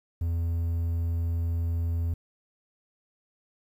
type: tone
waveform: triangle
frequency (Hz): 84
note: E2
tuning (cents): +33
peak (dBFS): -23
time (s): 0.21-2.14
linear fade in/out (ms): 5
effects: 10-bit